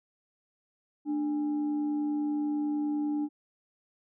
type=tone with frequency modulation; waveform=sine; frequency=296.7 Hz; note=D4; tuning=18 cents sharp; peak=-27 dBFS; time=1.05-3.29 s; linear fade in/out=50 ms; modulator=523 Hz; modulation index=0.26; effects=none